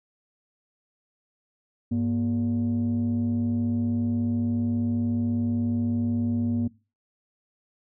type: tone pair together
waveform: sine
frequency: 100.97 / 237.4 Hz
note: G#2 / A#3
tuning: -48 / +32 cents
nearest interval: octave + minor third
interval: 1480 cents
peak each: -26 / -22 dBFS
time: 1.91-6.68 s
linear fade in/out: 10 ms
effects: noise-tail reverb RT60 0.3 s tail -20 dB re dry + tanh soft clip ceiling -19 dBFS